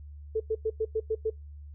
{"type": "tone bursts", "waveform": "sine", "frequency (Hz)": 440, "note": "A4", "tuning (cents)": 0, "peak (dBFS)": -24, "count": 7, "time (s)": [0.35, 1.302], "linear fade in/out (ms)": 10, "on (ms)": 52, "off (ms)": 98, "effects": ["noise-tail reverb RT60 0.2 s tail -25 dB re dry", "added 73 Hz sine -42 dBFS peak until 1.74 s"]}